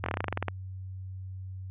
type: slowing click train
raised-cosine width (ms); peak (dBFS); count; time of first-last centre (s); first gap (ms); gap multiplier
0.5; -14; 13; 0.04-0.483; 22; 1.09
effects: added 94 Hz sine -37 dBFS peak until 1.7 s + resampled to 8000 Hz